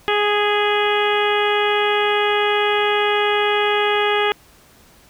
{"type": "harmonic tone with a mistuned harmonic", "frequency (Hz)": 415.3, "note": "G#4", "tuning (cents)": 0, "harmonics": [1, 2, 3, 4, 5, 6, 7, 8], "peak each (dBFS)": [-19, -22, -24, -25, -26, -27, -27, -28], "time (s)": [0.08, 4.32], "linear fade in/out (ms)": 0, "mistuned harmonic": 5, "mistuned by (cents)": -16, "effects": ["pink hiss -50 dBFS RMS until 5.09 s"]}